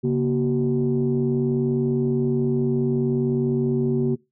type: tone cluster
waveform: sine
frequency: 137.6 / 237 / 377.4 Hz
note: C#3 / A#3 / F#4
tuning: -12 / +29 / +34 cents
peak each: -22 dBFS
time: 0.03-4.16 s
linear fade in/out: 20 ms
effects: noise-tail reverb RT60 0.2 s tail -20 dB re dry + tanh soft clip ceiling -12 dBFS